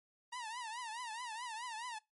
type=tone with vibrato; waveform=sawtooth; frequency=932.3 Hz; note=A#5; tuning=in tune; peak=-38 dBFS; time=0.32-1.99 s; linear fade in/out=10 ms; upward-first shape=triangle; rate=4.7 Hz; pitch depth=160 cents each way; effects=noise-tail reverb RT60 0.2 s tail -22 dB re dry + MP3 48 kbps